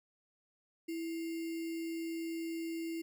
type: tone with sample-and-hold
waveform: sine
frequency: 329.6 Hz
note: E4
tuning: in tune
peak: -36 dBFS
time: 0.88-3.02 s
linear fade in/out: 10 ms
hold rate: 2450 Hz
effects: none